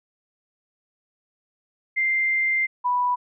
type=tone pair in turn; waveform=sine; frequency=2093 / 985.6 Hz; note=C7 / B5; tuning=0 / -4 cents; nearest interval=octave + minor second; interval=1304 cents; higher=first; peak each=-19 dBFS; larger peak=neither; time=1.96-2.67 / 2.84-3.16 s; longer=first; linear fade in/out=20 ms; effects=none